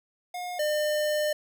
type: tone pair in turn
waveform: square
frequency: 717 / 602.9 Hz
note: F5 / D5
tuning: +45 / +45 cents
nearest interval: minor third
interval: 300 cents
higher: first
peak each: -33 / -25 dBFS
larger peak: second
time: 0.34-0.59 / 0.59-1.33 s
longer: second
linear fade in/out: 5 ms
effects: none